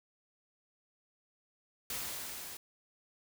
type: noise with level ramp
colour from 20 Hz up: white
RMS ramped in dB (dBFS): -38 to -46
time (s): 1.9-2.57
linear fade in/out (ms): 2
effects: none